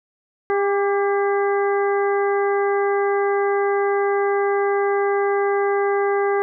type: harmonic tone with a mistuned harmonic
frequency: 401.4 Hz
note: G4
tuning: 41 cents sharp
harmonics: 1 / 2 / 3 / 4 / 5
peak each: -18 / -24 / -28 / -30 / -32 dBFS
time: 0.5-6.42 s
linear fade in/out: 0 ms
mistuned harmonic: 3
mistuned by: -37 cents
effects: none